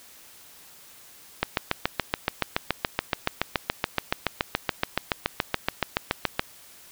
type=click train; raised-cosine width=0.3 ms; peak=-5 dBFS; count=36; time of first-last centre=1.43-6.395 s; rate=7.05 Hz; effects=white hiss -50 dBFS RMS until 6.91 s